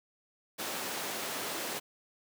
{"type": "high-pass noise", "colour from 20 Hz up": "pink", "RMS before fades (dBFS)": -37, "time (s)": [0.58, 1.8], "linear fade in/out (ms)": 20, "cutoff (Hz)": 330, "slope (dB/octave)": 12, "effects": []}